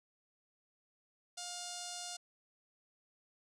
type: tone with notch filter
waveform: 5% pulse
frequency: 709 Hz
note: F5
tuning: 26 cents sharp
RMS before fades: -44 dBFS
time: 1.37-2.17 s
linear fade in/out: 10 ms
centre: 1900 Hz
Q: 0.91
effects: resampled to 22050 Hz